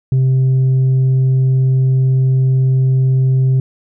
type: tone with tanh clipping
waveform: sine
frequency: 131 Hz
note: C3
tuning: 2 cents sharp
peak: -10 dBFS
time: 0.12-3.6 s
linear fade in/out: 2 ms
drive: 2 dB
effects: none